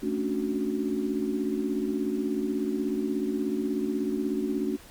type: chord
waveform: sine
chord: D major seventh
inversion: second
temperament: equal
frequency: 220 / 277.2 / 293.7 / 370 Hz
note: A3 / C#4 / D4 / F#4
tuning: 0 / 0 / 0 / 0 cents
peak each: -31 dBFS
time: 0.02-4.77 s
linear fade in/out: 20 ms
effects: pink hiss -50 dBFS RMS until 4.9 s + MP3 96 kbps